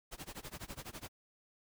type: noise with tremolo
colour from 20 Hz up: pink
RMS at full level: -44 dBFS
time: 0.11-1.09 s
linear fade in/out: 20 ms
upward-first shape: sine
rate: 12 Hz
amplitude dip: 95%
effects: none